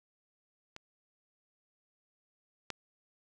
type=clicks; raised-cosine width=0.2 ms; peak=-27 / -19 dBFS; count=2; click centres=0.764 / 2.703 s; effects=none